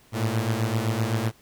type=beating tone pair; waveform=sawtooth; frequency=107.8 / 115.6 Hz; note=A2 / A#2; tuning=-35 / -14 cents; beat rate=7.8 Hz; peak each=-22 dBFS; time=0.12-1.32 s; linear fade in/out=50 ms; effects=pink hiss -57 dBFS RMS until 1.41 s